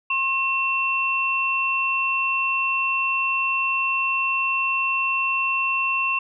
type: tone pair together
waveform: sine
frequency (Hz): 1069.9 / 2700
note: C6 / E7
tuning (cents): +38 / +41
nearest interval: octave + major third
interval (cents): 1603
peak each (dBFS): -25 / -21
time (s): 0.1-6.19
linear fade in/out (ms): 5
effects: none